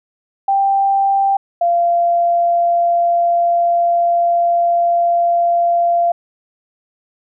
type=tone pair in turn; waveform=sine; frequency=787 / 689.3 Hz; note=G5 / F5; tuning=+7 / -23 cents; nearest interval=major second; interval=230 cents; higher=first; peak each=-11 dBFS; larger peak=neither; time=0.48-1.37 / 1.61-6.12 s; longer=second; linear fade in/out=5 ms; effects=none